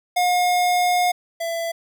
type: tone pair in turn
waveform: square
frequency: 717 / 668.9 Hz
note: F5 / E5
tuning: +45 / +25 cents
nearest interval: minor second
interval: 120 cents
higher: first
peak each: -17 / -24 dBFS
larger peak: first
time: 0.16-1.12 / 1.4-1.72 s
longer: first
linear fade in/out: 10 ms
effects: none